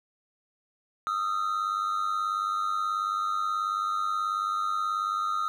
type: tone pair together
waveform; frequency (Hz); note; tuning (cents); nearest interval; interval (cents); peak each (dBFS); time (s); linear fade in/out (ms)
triangle; 1244.5 / 1343; D#6 / E6; 0 / +32; minor second; 132; -26 / -29; 1.07-5.48; 0
effects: none